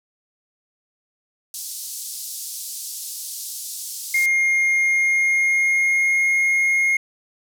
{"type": "band-pass noise", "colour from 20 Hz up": "white", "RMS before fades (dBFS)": -32, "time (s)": [1.54, 4.26], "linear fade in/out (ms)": 2, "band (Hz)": [4500, 13000], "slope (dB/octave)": 24}
{"type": "tone with pitch glide", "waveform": "triangle", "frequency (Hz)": [2129, 2144], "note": ["C7", "C7"], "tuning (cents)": [30, 42], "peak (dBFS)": -14, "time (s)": [4.14, 6.97], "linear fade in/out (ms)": 5, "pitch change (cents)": 12, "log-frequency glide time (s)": [4.78, 6.24]}
{"effects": []}